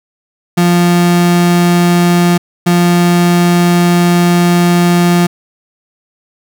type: tone pair in turn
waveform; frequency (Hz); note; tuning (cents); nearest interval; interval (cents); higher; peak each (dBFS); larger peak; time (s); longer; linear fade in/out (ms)
35% pulse; 174.61 / 174.61; F3 / F3; 0 / 0; unison; 0; neither; -5; neither; 0.57-2.38 / 2.66-5.27; second; 10
effects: none